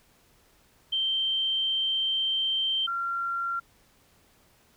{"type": "tone pair in turn", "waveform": "sine", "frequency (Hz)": [3132, 1375.9], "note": ["G7", "F6"], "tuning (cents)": [-2, -26], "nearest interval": "octave + major second", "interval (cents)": 1424, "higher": "first", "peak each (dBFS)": [-24, -27], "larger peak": "first", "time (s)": [[0.92, 2.87], [2.87, 3.6]], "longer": "first", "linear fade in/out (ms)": 10, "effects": ["pink hiss -62 dBFS RMS until 4.76 s"]}